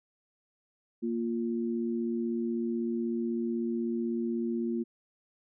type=tone pair together; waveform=sine; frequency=233.1 / 349.2 Hz; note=A#3 / F4; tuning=0 / 0 cents; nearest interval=perfect fifth; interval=700 cents; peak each=-30 / -33 dBFS; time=1.02-4.84 s; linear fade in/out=20 ms; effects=none